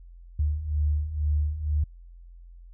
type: beating tone pair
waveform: sine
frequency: 73.42 / 75.52 Hz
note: D2 / D2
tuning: 0 / +49 cents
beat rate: 2.1 Hz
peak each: -29 / -24 dBFS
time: 0.39-1.84 s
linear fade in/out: 5 ms
effects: added 43 Hz sine -44 dBFS peak until 2.73 s